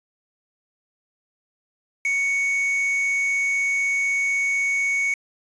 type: tone with quantisation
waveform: triangle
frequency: 2226 Hz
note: C#7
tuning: 7 cents sharp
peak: -18 dBFS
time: 2.05-5.14 s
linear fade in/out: 2 ms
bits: 6
effects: resampled to 22050 Hz